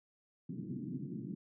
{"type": "band-pass noise", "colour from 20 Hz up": "pink", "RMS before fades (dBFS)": -42, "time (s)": [0.49, 1.35], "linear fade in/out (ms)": 5, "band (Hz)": [130, 320], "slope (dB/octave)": 48, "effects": []}